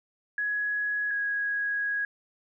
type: tone pair in turn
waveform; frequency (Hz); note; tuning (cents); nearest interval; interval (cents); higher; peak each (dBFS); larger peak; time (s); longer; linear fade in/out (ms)
sine; 1676 / 1655.8; G#6 / G#6; +15 / -6; unison; 21; first; -26; neither; 0.38-1.11 / 1.11-2.05; second; 2
effects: none